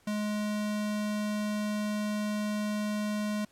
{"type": "tone", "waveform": "square", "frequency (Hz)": 210, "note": "G#3", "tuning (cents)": 19, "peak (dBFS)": -30, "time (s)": [0.07, 3.45], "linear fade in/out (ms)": 5, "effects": ["pink hiss -64 dBFS RMS until 3.51 s", "low-pass 12000 Hz 12 dB/octave"]}